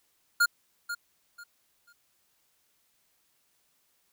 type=tone with echo; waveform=square; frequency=1416 Hz; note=F6; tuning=23 cents sharp; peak=-20 dBFS; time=0.4-0.46 s; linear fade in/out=10 ms; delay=490 ms; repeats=3; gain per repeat=-12 dB; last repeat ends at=1.93 s; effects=white hiss -71 dBFS RMS until 4.12 s